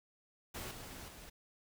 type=noise with level steps; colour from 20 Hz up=pink; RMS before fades=-44 / -49 / -53 dBFS; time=0.54-1.3 s; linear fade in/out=10 ms; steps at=0.71 / 1.08 s; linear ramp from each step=2 ms; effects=none